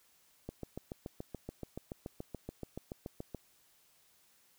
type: click train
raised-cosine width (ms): 2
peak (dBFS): -27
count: 21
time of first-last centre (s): 0.49-3.347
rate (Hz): 7
effects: white hiss -68 dBFS RMS until 4.58 s